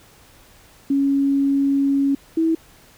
sine tone pair in turn, 277.2 / 325 Hz, C#4 / E4, 0 / -24 cents, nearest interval minor third, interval 276 cents, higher second, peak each -15 / -15 dBFS, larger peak neither, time 0.9-2.15 / 2.37-2.55 s, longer first, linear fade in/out 5 ms, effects pink hiss -50 dBFS RMS until 2.97 s

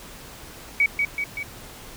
sine tone with echo, 2263 Hz, C#7, 35 cents sharp, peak -15 dBFS, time 0.8-0.86 s, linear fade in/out 2 ms, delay 190 ms, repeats 3, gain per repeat -4 dB, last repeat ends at 1.43 s, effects pink hiss -42 dBFS RMS until 1.96 s

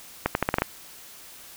accelerating click train, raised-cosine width 0.5 ms, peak -6 dBFS, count 7, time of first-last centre 0.26-0.62 s, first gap 91 ms, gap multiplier 0.83, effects white hiss -46 dBFS RMS until 1.56 s

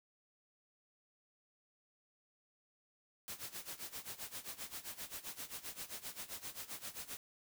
white noise with tremolo, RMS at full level -44 dBFS, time 3.28-7.17 s, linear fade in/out 0 ms, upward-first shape sine, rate 7.6 Hz, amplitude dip 85%, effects none

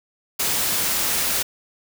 white noise, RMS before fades -22 dBFS, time 0.39-1.43 s, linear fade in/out 10 ms, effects none

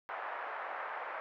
pink band-pass noise, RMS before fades -41 dBFS, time 0.09-1.2 s, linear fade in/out 0 ms, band 640 to 1800 Hz, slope 24 dB/octave, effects none

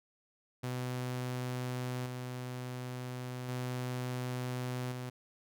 sawtooth tone with tremolo, 125.7 Hz, B2, 31 cents sharp, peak -31 dBFS, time 0.63-5.1 s, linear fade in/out 10 ms, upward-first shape square, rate 0.35 Hz, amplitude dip 35%, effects none

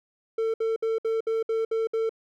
triangle tone bursts, 448.5 Hz, A4, 33 cents sharp, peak -21 dBFS, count 8, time 0.38-2.094 s, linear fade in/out 5 ms, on 160 ms, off 62 ms, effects none

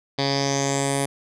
10% pulse tone with low-pass filter sweep, 138.59 Hz, C#3, in tune, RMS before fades -23 dBFS, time 0.18-1.06 s, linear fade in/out 10 ms, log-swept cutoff 4300 to 10000 Hz, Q 5.8, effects none

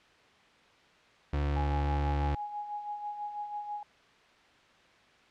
35% pulse tone, 72.2 Hz, D2, 29 cents flat, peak -26 dBFS, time 1.33-2.35 s, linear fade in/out 5 ms
sine tone with tremolo, 830.6 Hz, G#5, in tune, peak -33 dBFS, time 1.56-3.83 s, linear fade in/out 2 ms, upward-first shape sine, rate 6.1 Hz, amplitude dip 55%
effects white hiss -60 dBFS RMS until 5.3 s + low-pass 3000 Hz 12 dB/octave

